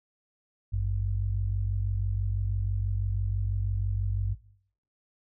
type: tone pair together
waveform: sine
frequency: 52.21 / 98.3 Hz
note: G#1 / G2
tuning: +10 / +5 cents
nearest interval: major seventh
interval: 1095 cents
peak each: -28 dBFS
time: 0.72-4.35 s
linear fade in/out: 20 ms
effects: noise-tail reverb RT60 0.6 s tail -18 dB re dry